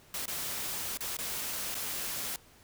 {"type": "noise with dropouts", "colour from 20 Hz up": "white", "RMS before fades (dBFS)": -36, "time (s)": [0.14, 2.36], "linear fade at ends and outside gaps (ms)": 2, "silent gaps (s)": [[0.257, 0.279], [0.973, 1.006], [1.169, 1.187], [1.745, 1.751]], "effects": ["pink hiss -59 dBFS RMS until 2.63 s"]}